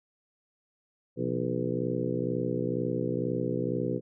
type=harmonic tone with a mistuned harmonic; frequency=62.1 Hz; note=B1; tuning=10 cents sharp; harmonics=2 / 3 / 4 / 5 / 6 / 7 / 8; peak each=-35 / -35 / -35 / -35 / -35 / -35 / -35 dBFS; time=1.16-4.01 s; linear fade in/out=50 ms; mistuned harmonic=3; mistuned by=-120 cents; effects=none